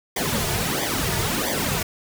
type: noise with flanger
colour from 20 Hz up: pink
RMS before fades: -24 dBFS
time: 0.16-1.83 s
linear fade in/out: 5 ms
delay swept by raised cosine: 0.73 to 3.83 ms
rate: 1.5 Hz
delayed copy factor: -1
effects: none